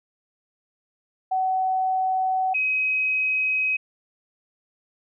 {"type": "tone pair in turn", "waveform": "sine", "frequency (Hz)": [753, 2533], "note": ["F#5", "D#7"], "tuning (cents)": [30, 30], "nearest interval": "octave + major sixth", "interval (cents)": 2100, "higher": "second", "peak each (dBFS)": -20, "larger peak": "neither", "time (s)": [[1.31, 2.54], [2.54, 3.77]], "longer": "neither", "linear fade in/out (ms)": 10, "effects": []}